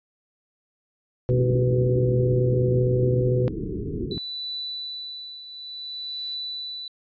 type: harmonic tone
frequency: 124.8 Hz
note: B2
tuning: 19 cents sharp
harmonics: 1 / 3 / 4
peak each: -20 / -25 / -26 dBFS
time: 1.29-3.48 s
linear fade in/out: 0 ms
type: low-pass noise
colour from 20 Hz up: white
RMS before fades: -30 dBFS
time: 1.3-4.18 s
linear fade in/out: 0 ms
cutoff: 430 Hz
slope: 96 dB/octave
type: tone with tremolo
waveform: sine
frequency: 3974 Hz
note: B7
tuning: 10 cents sharp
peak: -28 dBFS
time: 4.11-6.88 s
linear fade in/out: 2 ms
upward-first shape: triangle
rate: 0.56 Hz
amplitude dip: 70%
type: noise with exponential growth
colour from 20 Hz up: violet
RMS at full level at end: -39 dBFS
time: 4.46-6.35 s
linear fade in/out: 5 ms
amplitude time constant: 410 ms
effects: resampled to 11025 Hz